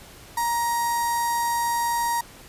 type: tone with notch filter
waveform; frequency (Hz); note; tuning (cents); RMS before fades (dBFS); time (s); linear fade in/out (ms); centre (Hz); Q
sawtooth; 941; A#5; +16; -24; 0.37-2.21; 5; 2900; 0.62
effects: pink hiss -46 dBFS RMS until 2.48 s + resampled to 32000 Hz